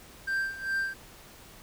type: tone with tremolo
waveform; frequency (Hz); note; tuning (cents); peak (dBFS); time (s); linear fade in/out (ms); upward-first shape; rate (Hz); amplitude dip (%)
triangle; 1576; G6; +9; -24; 0.27-0.94; 10; sine; 2.5; 80
effects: pink hiss -51 dBFS RMS until 1.62 s